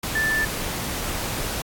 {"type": "tone in noise", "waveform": "sine", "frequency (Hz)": 1760, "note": "A6", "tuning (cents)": 0, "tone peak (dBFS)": -20, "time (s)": [0.15, 0.45], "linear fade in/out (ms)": 5, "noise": "pink", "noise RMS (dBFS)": -28, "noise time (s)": [0.03, 1.62], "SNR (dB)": 5, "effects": ["AAC 64 kbps"]}